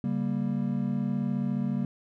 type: chord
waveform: triangle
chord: G diminished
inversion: second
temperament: just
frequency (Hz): 141.12 / 196 / 235.2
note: Db3 / G3 / Bb3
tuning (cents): +31 / 0 / +16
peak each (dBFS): -30 / -28 / -28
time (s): 0.04-1.85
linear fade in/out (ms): 2
effects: none